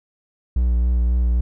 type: tone with vibrato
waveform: triangle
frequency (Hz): 60.2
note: B1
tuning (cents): -44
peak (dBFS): -13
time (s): 0.56-1.41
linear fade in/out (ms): 5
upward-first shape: sine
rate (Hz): 3.7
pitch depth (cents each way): 30
effects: none